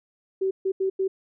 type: tone bursts at uneven times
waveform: sine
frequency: 382.7 Hz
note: G4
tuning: 42 cents flat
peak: -21 dBFS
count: 4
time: 0.41-0.51 / 0.65-0.72 / 0.8-0.9 / 0.99-1.08 s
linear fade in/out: 10 ms
effects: none